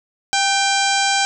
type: harmonic tone with a mistuned harmonic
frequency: 793 Hz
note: G5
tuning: 20 cents sharp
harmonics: 1 / 2 / 3 / 4 / 5 / 6 / 7 / 8 / 9 / 10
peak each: -19 / -22 / -24 / -25 / -26 / -27 / -27 / -28 / -29 / -29 dBFS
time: 0.33-1.25 s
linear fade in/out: 0 ms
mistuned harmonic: 2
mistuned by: -52 cents
effects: none